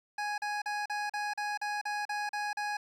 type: tone bursts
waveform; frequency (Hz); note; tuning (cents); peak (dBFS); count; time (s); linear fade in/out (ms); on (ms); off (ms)
25% pulse; 830.6; G#5; 0; -28; 11; 0.18-2.77; 5; 200; 39
effects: low-pass 6000 Hz 12 dB/octave + 10-bit